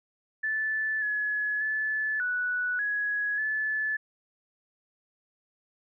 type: tone with pitch steps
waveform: sine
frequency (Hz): 1748 / 1697 / 1734 / 1477 / 1673 / 1733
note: A6 / G#6 / A6 / F#6 / G#6 / A6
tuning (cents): -12 / +37 / -26 / -3 / +12 / -27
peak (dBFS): -26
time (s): 0.43-3.97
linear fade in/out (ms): 10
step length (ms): 590
effects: none